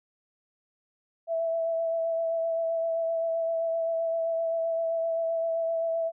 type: tone with vibrato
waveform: sine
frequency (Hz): 660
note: E5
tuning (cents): +2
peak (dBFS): -25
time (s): 1.27-6.12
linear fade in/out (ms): 50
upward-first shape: sine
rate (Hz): 7.7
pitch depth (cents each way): 16
effects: none

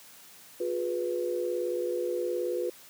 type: chord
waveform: sine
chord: F diminished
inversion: none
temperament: equal with one note detuned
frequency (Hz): 356.4 / 415.3 / 493.9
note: F4 / Ab4 / Cb5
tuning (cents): +35 / 0 / 0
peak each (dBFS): -31 / -37 / -31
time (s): 0.6-2.7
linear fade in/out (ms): 5
effects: white hiss -52 dBFS RMS until 2.89 s + high-pass 100 Hz 12 dB/octave

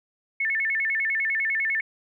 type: tone with vibrato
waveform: sine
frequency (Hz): 1975.5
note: B6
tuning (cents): 0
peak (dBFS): -22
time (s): 0.4-1.81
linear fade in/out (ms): 5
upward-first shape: square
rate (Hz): 10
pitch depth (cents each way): 180
effects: none

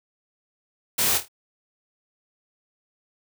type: noise with echo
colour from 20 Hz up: white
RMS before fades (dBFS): -22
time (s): 0.98-1.18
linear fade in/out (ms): 10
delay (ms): 26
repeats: 4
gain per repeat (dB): -8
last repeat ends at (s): 1.284
effects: none

